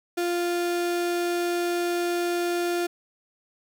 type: tone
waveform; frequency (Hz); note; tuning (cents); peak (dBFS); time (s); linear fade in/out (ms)
35% pulse; 348.8; F4; -2; -22; 0.17-2.87; 10
effects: none